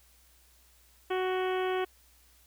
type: harmonic tone with a mistuned harmonic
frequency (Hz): 371.5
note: F#4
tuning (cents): +7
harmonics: 1 / 2 / 3 / 4 / 5 / 6 / 7 / 8 / 9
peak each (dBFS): -29 / -35 / -39 / -41 / -43 / -45 / -46 / -47 / -48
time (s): 1.1-1.85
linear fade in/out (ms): 10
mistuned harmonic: 9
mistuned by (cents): -40
effects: added 60 Hz sine -63 dBFS peak until 2.46 s + white hiss -63 dBFS RMS until 2.46 s